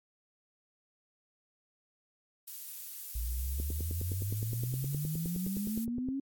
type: noise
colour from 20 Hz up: violet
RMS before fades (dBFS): -42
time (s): 2.47-5.85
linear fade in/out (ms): 10
type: exponential sweep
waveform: sine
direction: up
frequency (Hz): 55.5 to 277.2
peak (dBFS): -32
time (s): 3.15-6.2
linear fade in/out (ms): 5
type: click train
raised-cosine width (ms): 3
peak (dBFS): -27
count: 25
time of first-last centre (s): 3.6-6.087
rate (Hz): 9.65
effects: AAC 64 kbps